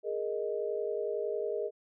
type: chord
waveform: sine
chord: Ab suspended second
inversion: none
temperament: equal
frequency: 415.3 / 466.2 / 622.3 Hz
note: Ab4 / Bb4 / Eb5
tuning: 0 / 0 / 0 cents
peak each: -34 / -35 / -37 dBFS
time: 0.03-1.71 s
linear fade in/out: 50 ms
effects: none